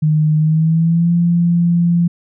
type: tone with pitch glide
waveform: sine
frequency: 153.9 to 171.75 Hz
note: D#3 to F3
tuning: -19 to -29 cents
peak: -10 dBFS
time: 0.02-2.08 s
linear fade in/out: 10 ms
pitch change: +190 cents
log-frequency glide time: 0.37-1.12 s
effects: none